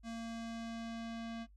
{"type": "tone with low-pass filter sweep", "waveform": "square", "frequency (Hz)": 229, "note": "A#3", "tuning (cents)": -31, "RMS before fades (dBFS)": -43, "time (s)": [0.03, 1.47], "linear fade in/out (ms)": 50, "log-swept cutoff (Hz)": [7100, 4200], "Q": 1.1, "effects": ["noise-tail reverb RT60 0.1 s tail -18 dB re dry", "added 50 Hz sine -58 dBFS peak until 1.56 s"]}